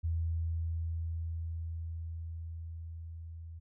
sine tone with level ramp, 82.41 Hz, E2, in tune, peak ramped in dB -29 to -43 dBFS, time 0.03-3.6 s, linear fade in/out 20 ms, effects none

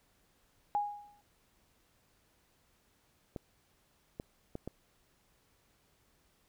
sine tone with exponential decay, 824 Hz, G#5, 14 cents flat, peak -26 dBFS, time 0.75-1.21 s, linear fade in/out 0 ms, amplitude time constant 100 ms
clicks, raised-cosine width 2 ms, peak -26 dBFS, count 4, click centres 3.362 / 4.199 / 4.554 / 4.676 s
effects pink hiss -71 dBFS RMS until 6.48 s

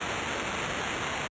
violet noise with sample-and-hold, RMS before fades -32 dBFS, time 0-1.28 s, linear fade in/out 20 ms, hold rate 4900 Hz, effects high-pass 60 Hz 12 dB/octave + resampled to 16000 Hz

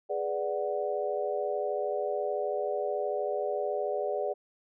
sine chord, G# half-diminished seventh, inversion none, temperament equal, 415.3 / 493.9 / 587.3 / 740 Hz, G#4 / B4 / D5 / F#5, 0 / 0 / 0 / 0 cents, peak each -33 / -36 / -32 / -36 dBFS, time 0.09-4.34 s, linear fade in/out 20 ms, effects none

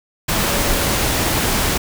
sine tone in noise, 568 Hz, C#5, 42 cents sharp, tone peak -28 dBFS, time 0.44-0.96 s, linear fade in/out 10 ms, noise pink, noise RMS -18 dBFS, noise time 0.28-1.78 s, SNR -13 dB, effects none

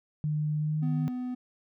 sine tone with pitch glide, 151.4 to 154.31 Hz, D#3 to D#3, -47 to -14 cents, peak -26 dBFS, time 0.24-1.08 s, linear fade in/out 0 ms, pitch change +33 cents, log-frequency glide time 0.58-0.79 s
triangle tone, 250.3 Hz, B3, 23 cents sharp, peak -29 dBFS, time 0.82-1.35 s, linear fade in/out 10 ms
effects none

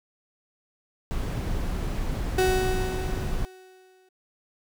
brown noise, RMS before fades -28 dBFS, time 1.11-3.45 s, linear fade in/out 0 ms
35% pulse tone with exponential decay, 373.1 Hz, F#4, 14 cents sharp, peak -17 dBFS, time 2.38-4.09 s, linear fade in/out 5 ms, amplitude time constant 370 ms
effects none

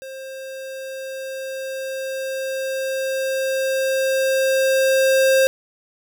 square tone with level ramp, 531 Hz, C5, 25 cents sharp, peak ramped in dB -33 to -13 dBFS, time 0.02-5.47 s, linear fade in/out 0 ms, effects none

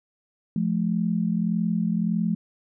sine tone pair together, 174.61 / 216.3 Hz, F3 / A3, 0 / -29 cents, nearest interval major third, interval 371 cents, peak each -24 / -24 dBFS, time 0.56-2.35 s, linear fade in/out 2 ms, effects none

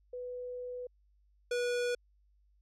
sine / square tone pair in turn, 495.7 / 486.6 Hz, B4 / B4, +6 / -26 cents, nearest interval unison, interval 32 cents, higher first, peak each -38 / -31 dBFS, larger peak second, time 0.13-0.87 / 1.51-1.95 s, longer first, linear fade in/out 5 ms, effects added 50 Hz sine -65 dBFS peak until 2.61 s + low-pass 8000 Hz 12 dB/octave

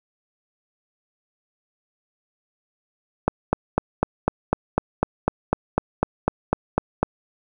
click train, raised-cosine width 1 ms, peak -3 dBFS, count 16, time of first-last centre 3.28-7.03 s, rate 4 Hz, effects none

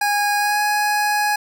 25% pulse tone with pitch glide, 822 to 834 Hz, G#5 to G#5, -18 to +7 cents, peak -13 dBFS, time 0.01-1.36 s, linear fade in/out 5 ms, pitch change +25 cents, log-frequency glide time 0.38-0.6 s, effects none

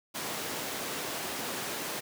pink high-pass noise, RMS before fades -36 dBFS, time 0.14-2.01 s, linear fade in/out 20 ms, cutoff 250 Hz, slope 12 dB/octave, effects none

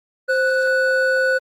triangle tone pair together, 523.3 / 1480.1 Hz, C5 / F#6, 0 / 0 cents, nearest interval octave + tritone, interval 1800 cents, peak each -16 dBFS, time 0.28-1.39 s, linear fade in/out 20 ms, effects Opus 24 kbps

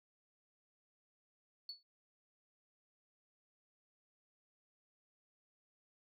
sine tone with exponential decay, 4435 Hz, C#8, in tune, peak -39 dBFS, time 1.69-1.83 s, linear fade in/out 2 ms, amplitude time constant 30 ms, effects tanh soft clip ceiling -36 dBFS

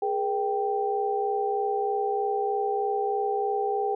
sine tone cluster, 414.9 / 478.1 / 783 Hz, G#4 / A#4 / G5, -2 / +44 / -2 cents, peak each -27 / -33 / -27 dBFS, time 0.02-3.95 s, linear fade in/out 5 ms, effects none

